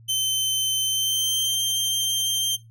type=tone with pitch glide; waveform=sawtooth; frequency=3085 to 3153 Hz; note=G7 to G7; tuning=-28 to +9 cents; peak=-18 dBFS; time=0.08-2.57 s; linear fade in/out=20 ms; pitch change=+37 cents; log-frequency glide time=0.84-1.53 s; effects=noise-tail reverb RT60 0.2 s tail -19 dB re dry + added 114 Hz sine -46 dBFS peak until 2.7 s